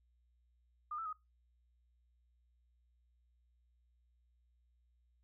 sine tone with pitch steps, 1215 / 1323 / 1254 Hz, D#6 / E6 / D#6, -42 / +6 / +13 cents, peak -39 dBFS, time 0.91-1.129 s, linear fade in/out 5 ms, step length 73 ms, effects noise-tail reverb RT60 0.2 s tail -20 dB re dry + added 60 Hz sine -70 dBFS peak until 5.23 s

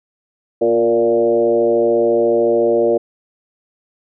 sine tone with frequency modulation, 466.2 Hz, A#4, in tune, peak -11 dBFS, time 0.61-2.98 s, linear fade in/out 10 ms, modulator 114 Hz, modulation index 1.3, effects none

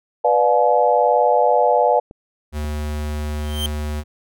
sine chord, B diminished seventh, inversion none, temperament just, 493.9 / 592.7 / 711.2 / 853.4 Hz, B4 / D5 / F5 / Ab5, 0 / +16 / +31 / +47 cents, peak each -18 dBFS, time 0.24-2 s, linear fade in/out 10 ms
clicks, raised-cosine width 2 ms, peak -24 dBFS, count 2, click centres 2.111 / 2.645 s
square tone, 75 Hz, D2, 37 cents sharp, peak -23 dBFS, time 2.52-4.04 s, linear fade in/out 50 ms
45% pulse tone with exponential growth, 3136 Hz, G7, in tune, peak -19 dBFS, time 3.35-3.66 s, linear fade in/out 1 ms, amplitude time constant 67 ms
effects none

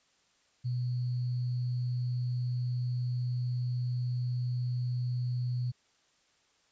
sine tone with sample-and-hold, 123.47 Hz, B2, in tune, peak -29 dBFS, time 0.64-5.72 s, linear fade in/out 20 ms, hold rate 4410 Hz, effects white hiss -69 dBFS RMS until 6.71 s + resampled to 16000 Hz

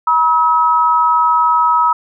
sine tone pair together, 963 / 1283.2 Hz, B5 / E6, -44 / -47 cents, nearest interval perfect fourth, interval 497 cents, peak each -12 dBFS, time 0.07-1.93 s, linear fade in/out 5 ms, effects none

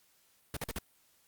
pink noise bursts, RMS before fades -36 dBFS, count 4, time 0.54-0.786 s, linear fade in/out 2 ms, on 27 ms, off 46 ms, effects white hiss -68 dBFS RMS until 1.27 s + Opus 48 kbps

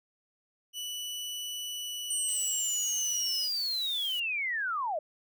sawtooth tone with pitch glide, 2963 to 2931 Hz, F#7 to F#7, +2 to -17 cents, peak -32 dBFS, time 0.73-3.49 s, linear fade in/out 50 ms, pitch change -19 cents, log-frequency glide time 1.64-3.2 s
sine linear sweep, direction down, 8820 to 577 Hz, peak -29 dBFS, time 2.1-4.99 s, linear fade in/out 5 ms
blue noise, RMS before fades -45 dBFS, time 2.28-4.2 s, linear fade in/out 5 ms
effects none

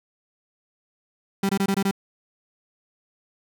35% pulse tone bursts, 196 Hz, G3, in tune, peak -18 dBFS, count 6, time 1.43-1.912 s, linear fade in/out 5 ms, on 62 ms, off 22 ms, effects none

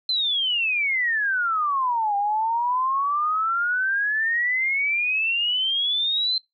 sine exponential two-way sweep, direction down then up, 4124 to 798 to 4124 Hz, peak -20 dBFS, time 0.09-6.38 s, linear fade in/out 2 ms, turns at 2.16 s, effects noise-tail reverb RT60 0.2 s tail -26 dB re dry

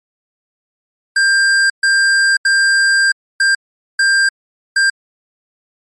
square tone bursts at uneven times, 1591 Hz, G6, 25 cents sharp, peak -10 dBFS, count 6, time 1.16-1.7 / 1.83-2.37 / 2.45-3.12 / 3.4-3.55 / 3.99-4.29 / 4.76-4.9 s, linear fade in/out 5 ms, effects MP3 48 kbps

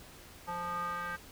square tone with band-pass filter sweep, 174.61 Hz, F3, in tune, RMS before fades -37 dBFS, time 0.47-1.17 s, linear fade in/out 20 ms, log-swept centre 1000 to 1500 Hz, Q 5.6, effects added 78 Hz sine -62 dBFS peak until 1.31 s + pink hiss -53 dBFS RMS until 1.31 s

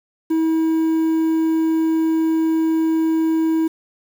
triangle tone with quantisation, 322 Hz, E4, 41 cents flat, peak -13 dBFS, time 0.3-3.68 s, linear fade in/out 10 ms, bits 7, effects none

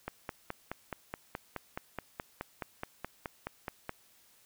click train, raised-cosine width 0.5 ms, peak -21 dBFS, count 19, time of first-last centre 0.08-3.894 s, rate 4.72 Hz, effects white hiss -64 dBFS RMS until 4.45 s

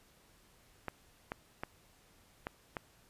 clicks, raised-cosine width 0.5 ms, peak -22 dBFS, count 5, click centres 0.883 / 1.319 / 1.635 / 2.469 / 2.768 s, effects pink hiss -65 dBFS RMS until 3.09 s + resampled to 32000 Hz

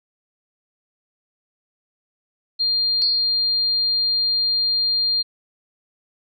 sine tone, 4200 Hz, C8, 6 cents sharp, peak -17 dBFS, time 2.59-5.23 s, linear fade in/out 20 ms
sine tone with exponential decay, 4464 Hz, C#8, 11 cents sharp, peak -17 dBFS, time 3.02-3.46 s, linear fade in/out 0 ms, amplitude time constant 94 ms
effects none

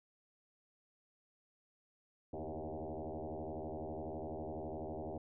sine tone with frequency modulation, 150.6 Hz, D3, 44 cents sharp, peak -40 dBFS, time 2.33-5.18 s, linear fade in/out 5 ms, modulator 78.3 Hz, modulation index 7.8, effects none

